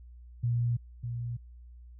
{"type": "tone pair in turn", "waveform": "sine", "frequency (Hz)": [119.3, 119.3], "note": ["A#2", "A#2"], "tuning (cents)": [41, 41], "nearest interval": "unison", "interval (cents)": 0, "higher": "neither", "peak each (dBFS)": [-25, -32], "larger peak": "first", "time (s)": [[0.43, 0.77], [1.03, 1.37]], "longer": "neither", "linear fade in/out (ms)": 10, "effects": ["added 60 Hz sine -47 dBFS peak until 1.99 s"]}